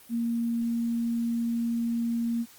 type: tone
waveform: sine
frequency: 233.1 Hz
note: A#3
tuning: in tune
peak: -25 dBFS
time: 0.09-2.46 s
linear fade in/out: 50 ms
effects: white hiss -53 dBFS RMS until 2.58 s + Opus 32 kbps